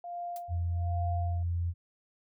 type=tone with tremolo; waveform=sine; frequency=698.5 Hz; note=F5; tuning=in tune; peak=-34 dBFS; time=0.04-1.43 s; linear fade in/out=2 ms; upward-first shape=sine; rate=1.2 Hz; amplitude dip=95%
type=noise with exponential decay; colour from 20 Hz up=blue; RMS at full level=-43 dBFS; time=0.36-0.44 s; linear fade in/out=1 ms; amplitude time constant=16 ms
type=tone; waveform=sine; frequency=86 Hz; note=F2; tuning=26 cents flat; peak=-28 dBFS; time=0.48-1.74 s; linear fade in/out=50 ms
effects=none